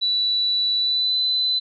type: tone with pitch glide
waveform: sine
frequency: 3951 to 4015 Hz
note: B7 to B7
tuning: 0 to +28 cents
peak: -18 dBFS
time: 0.01-1.6 s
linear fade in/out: 20 ms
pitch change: +28 cents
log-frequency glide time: 0.77-1.17 s
effects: none